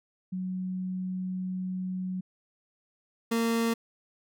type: tone pair in turn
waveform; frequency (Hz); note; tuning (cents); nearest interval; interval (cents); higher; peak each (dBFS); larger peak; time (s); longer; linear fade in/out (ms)
sine / 30% pulse; 185 / 229.5; F#3 / A#3; 0 / -27; major third; 373; second; -30 / -22; second; 0.32-2.21 / 3.31-3.74; first; 10
effects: none

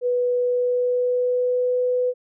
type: tone with pitch glide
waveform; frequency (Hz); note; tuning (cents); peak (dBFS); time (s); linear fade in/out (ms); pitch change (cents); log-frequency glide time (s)
sine; 492 to 498.3; B4 to B4; -7 to +15; -18; 0.01-2.14; 50; +22; 0.36-1.8
effects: none

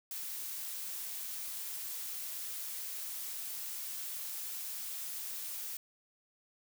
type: noise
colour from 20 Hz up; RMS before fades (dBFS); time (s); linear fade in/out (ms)
blue; -41; 0.11-5.77; 2
effects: none

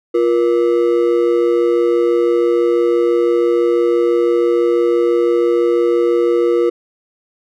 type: ring-modulated tone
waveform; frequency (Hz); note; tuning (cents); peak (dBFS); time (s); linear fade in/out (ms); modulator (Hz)
triangle; 412.5; G#4; -12; -6; 0.14-6.7; 10; 63
effects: none

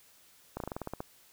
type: slowing click train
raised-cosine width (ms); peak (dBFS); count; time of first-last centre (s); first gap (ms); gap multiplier
1; -22; 10; 0.57-1.005; 32; 1.1
effects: white hiss -61 dBFS RMS until 1.32 s

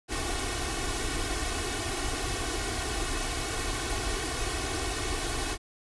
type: noise with comb filter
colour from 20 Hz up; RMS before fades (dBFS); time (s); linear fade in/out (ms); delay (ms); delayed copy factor
pink; -31; 0.08-5.58; 50; 2.7; +0.9
effects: resampled to 24000 Hz

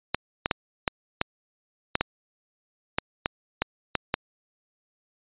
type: clicks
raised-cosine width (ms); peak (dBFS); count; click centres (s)
0.3; -6; 12; 0.146 / 0.459 / 0.512 / 0.878 / 1.214 / 1.954 / 2.01 / 2.985 / 3.259 / 3.62 / 3.953 / 4.141
effects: resampled to 8000 Hz

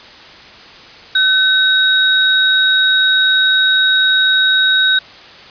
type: tone pair together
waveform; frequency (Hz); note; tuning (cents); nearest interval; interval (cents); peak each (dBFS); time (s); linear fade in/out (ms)
sine; 1523 / 3788; F#6 / A#7; +50 / +27; octave + major third; 1577; -12; 1.15-4.99; 5
effects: white hiss -37 dBFS RMS until 5.5 s + resampled to 11025 Hz

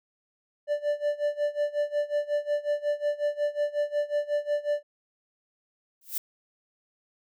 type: tone with tremolo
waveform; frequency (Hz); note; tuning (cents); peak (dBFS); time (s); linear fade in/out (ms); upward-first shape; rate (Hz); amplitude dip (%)
triangle; 587.3; D5; 0; -20; 0.67-4.83; 50; sine; 5.5; 90
type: noise with exponential growth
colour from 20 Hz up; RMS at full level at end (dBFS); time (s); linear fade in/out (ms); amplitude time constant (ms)
violet; -25; 6.01-6.18; 5; 36
effects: none

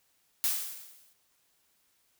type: noise with exponential decay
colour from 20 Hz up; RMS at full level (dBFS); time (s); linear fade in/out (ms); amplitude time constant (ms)
blue; -26; 0.44-1.13; 0; 150
effects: white hiss -71 dBFS RMS until 2.19 s

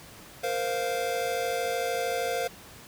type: chord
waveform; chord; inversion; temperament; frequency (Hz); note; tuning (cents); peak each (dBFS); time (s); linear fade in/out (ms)
square; Bb suspended second; none; equal with one note detuned; 466.2 / 519.3 / 698.5; Bb4 / C5 / F5; 0 / -13 / 0; -33 / -32 / -32; 0.43-2.48; 10
effects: pink hiss -48 dBFS RMS until 2.87 s + high-pass 60 Hz 12 dB/octave

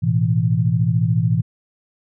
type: chord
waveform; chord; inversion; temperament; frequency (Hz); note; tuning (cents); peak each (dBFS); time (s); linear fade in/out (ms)
sine; A suspended second; none; just; 110 / 123.75 / 165; A2 / B2 / E3; 0 / +4 / +2; -19; 0.02-1.42; 20
effects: none

